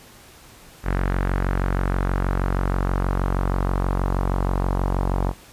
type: tone with low-pass filter sweep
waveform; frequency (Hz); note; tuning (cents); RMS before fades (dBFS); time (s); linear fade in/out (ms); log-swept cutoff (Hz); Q
sawtooth; 46.29; F#1; +2; -22; 0.83-5.34; 50; 1700 to 970; 2.1
effects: pink hiss -47 dBFS RMS until 5.52 s + resampled to 32000 Hz